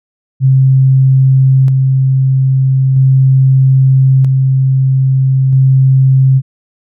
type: tone with tremolo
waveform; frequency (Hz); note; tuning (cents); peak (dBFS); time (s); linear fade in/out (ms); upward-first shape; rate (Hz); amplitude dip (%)
sine; 132.8; C3; +26; -4; 0.4-6.42; 50; square; 0.39; 25
effects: none